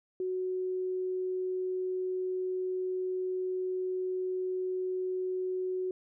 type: tone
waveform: sine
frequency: 370 Hz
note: F#4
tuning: in tune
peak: -30 dBFS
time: 0.2-5.91 s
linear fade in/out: 2 ms
effects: none